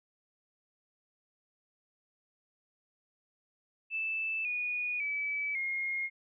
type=tone with pitch steps; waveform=sine; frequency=2637 / 2460 / 2296 / 2142 Hz; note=E7 / D#7 / D7 / C7; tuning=0 / -20 / -40 / +40 cents; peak=-31 dBFS; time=3.9-6.1 s; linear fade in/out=50 ms; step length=550 ms; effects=none